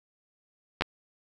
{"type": "clicks", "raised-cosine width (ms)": 0.3, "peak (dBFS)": -10, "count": 2, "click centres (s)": [0.81, 0.821], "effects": ["8-bit"]}